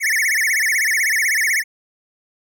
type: tone with vibrato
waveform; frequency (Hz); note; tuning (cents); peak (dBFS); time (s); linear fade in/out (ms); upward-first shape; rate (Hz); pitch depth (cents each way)
square; 1975.5; B6; 0; -16; 0-1.64; 50; sine; 16; 230
effects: none